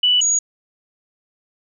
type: tone pair in turn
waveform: sine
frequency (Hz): 2965 / 6730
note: F#7 / G#8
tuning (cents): +3 / +22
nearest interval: octave + major second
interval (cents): 1419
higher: second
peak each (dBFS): -12 / -14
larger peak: first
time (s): 0.03-0.21 / 0.21-0.39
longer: neither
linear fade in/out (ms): 5
effects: none